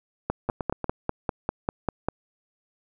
two click trains, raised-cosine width 1 ms, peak -14 / -10 dBFS, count 4 / 10, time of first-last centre 0.49-0.843 / 0.3-2.086 s, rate 8.5 / 5.04 Hz, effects none

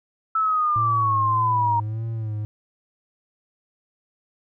sine exponential sweep, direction down, 1318.5 to 932.3 Hz, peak -18 dBFS, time 0.35-1.8 s, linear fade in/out 5 ms
triangle tone with vibrato, 110 Hz, A2, in tune, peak -23 dBFS, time 0.76-2.45 s, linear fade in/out 0 ms, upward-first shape sine, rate 1.7 Hz, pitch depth 63 cents each way
effects none

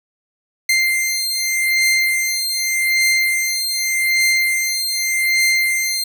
sawtooth beating tone pair, 2093 / 2093.84 Hz, C7 / C7, 0 / +1 cents, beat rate 0.84 Hz, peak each -15 dBFS, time 0.69-6.04 s, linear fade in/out 5 ms, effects none

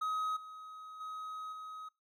triangle tone with level steps, 1266 Hz, D#6, 30 cents sharp, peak -30 / -44 / -38 / -41 dBFS, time 0.01-1.89 s, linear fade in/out 10 ms, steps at 0.36 / 1 / 1.52 s, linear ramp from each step 10 ms, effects noise-tail reverb RT60 0.3 s tail -25 dB re dry + MP3 64 kbps

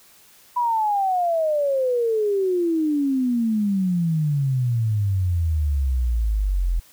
sine exponential sweep, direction down, 989 to 41.43 Hz, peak -18 dBFS, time 0.56-6.8 s, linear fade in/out 10 ms, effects white hiss -52 dBFS RMS until 6.92 s

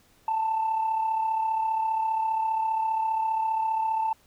sine tone with amplitude modulation, 885 Hz, A5, 10 cents sharp, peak -20 dBFS, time 0.28-4.13 s, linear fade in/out 2 ms, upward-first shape sine, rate 35 Hz, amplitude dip 50%, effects tanh soft clip ceiling -19 dBFS + pink hiss -61 dBFS RMS until 4.26 s

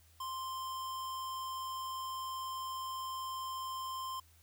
square tone, 1046.5 Hz, C6, in tune, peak -39 dBFS, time 0.2-4.2 s, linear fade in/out 5 ms, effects added 81 Hz sine -63 dBFS peak until 4.42 s + white hiss -67 dBFS RMS until 4.42 s

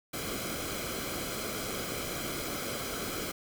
pink noise with comb filter, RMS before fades -36 dBFS, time 0.13-3.32 s, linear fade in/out 10 ms, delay 1.1 ms, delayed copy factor -0.65, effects none

